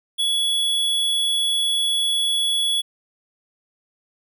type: tone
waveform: square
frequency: 3382 Hz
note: G#7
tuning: 31 cents sharp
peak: -19 dBFS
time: 0.18-2.82 s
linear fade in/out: 20 ms
effects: none